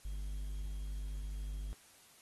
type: tone with quantisation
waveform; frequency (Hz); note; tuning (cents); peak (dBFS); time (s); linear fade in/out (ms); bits
triangle; 50.1; G1; +38; -36; 0.05-1.73; 0; 11
effects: white hiss -62 dBFS RMS until 2.21 s + AAC 32 kbps